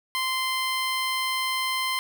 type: tone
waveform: 15% pulse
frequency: 1040 Hz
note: C6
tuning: 11 cents flat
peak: -18 dBFS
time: 0.15-1.99 s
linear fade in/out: 0 ms
effects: none